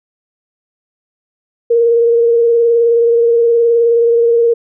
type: tone with vibrato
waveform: sine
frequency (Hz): 466.9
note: A#4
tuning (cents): +3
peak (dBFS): -7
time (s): 1.7-4.54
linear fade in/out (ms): 10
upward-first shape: sine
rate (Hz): 19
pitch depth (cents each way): 23
effects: none